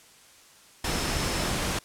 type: tone in noise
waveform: sine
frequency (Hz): 5274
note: E8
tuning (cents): 0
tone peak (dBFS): -39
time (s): 0.84-1.5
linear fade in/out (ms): 5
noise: pink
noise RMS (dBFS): -28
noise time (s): 0.84-1.79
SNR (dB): -14
effects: white hiss -54 dBFS RMS until 1.84 s + low-pass 10000 Hz 12 dB/octave